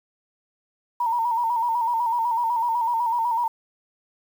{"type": "tone with vibrato", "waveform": "sine", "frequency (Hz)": 935, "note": "A#5", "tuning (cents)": 5, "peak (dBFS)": -20, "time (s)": [1, 3.48], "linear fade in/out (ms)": 5, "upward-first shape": "square", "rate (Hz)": 8, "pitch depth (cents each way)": 54, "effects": ["8-bit"]}